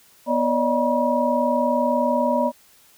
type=tone cluster; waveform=sine; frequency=244.6 / 571 / 611 / 961 Hz; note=B3 / D5 / D#5 / B5; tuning=-16 / -49 / -32 / -48 cents; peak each=-23 dBFS; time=0.26-2.52 s; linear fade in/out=50 ms; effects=white hiss -54 dBFS RMS until 2.97 s